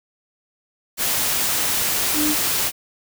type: tone in noise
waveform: sine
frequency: 301.5 Hz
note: D4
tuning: 46 cents sharp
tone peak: -20 dBFS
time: 2.14-2.36 s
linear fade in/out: 50 ms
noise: white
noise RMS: -21 dBFS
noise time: 0.97-2.72 s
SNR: -2 dB
effects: none